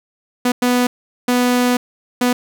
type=tone bursts at uneven times; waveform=sawtooth; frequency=246.9 Hz; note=B3; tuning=in tune; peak=-9 dBFS; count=4; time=0.45-0.52 / 0.62-0.87 / 1.28-1.77 / 2.21-2.33 s; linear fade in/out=5 ms; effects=none